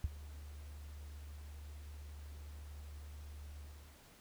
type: tone with ADSR envelope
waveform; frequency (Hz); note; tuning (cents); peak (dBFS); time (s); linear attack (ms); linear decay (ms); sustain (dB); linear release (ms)
sine; 73.42; D2; 0; -28; 0.04-4.01; 3; 29; -19; 400
effects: pink hiss -62 dBFS RMS until 4.2 s